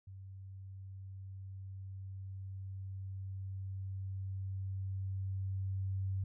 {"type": "tone with level ramp", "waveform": "sine", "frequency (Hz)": 96, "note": "G2", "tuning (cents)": -36, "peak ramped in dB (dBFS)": [-47, -33], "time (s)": [0.07, 6.24], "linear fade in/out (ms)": 5, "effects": []}